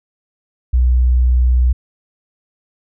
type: tone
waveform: sine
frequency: 62 Hz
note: B1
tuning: 7 cents sharp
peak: -9 dBFS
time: 0.73-1.73 s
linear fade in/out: 10 ms
effects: none